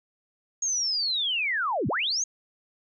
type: linear two-way sweep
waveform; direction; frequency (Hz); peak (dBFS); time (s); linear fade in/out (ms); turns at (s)
sine; down then up; 6645 to 90 to 6645; -24; 0.62-2.24; 5; 1.88
effects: none

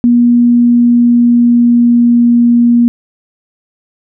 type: tone with pitch glide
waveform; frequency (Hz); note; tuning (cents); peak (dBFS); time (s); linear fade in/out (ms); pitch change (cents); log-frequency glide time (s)
sine; 240 to 237.9; B3 to A#3; -49 to +35; -4; 0.04-2.88; 0; -16; 0.32-2.38
effects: none

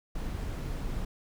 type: noise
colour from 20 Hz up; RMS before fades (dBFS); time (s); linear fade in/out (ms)
brown; -34; 0.15-1.05; 5
effects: none

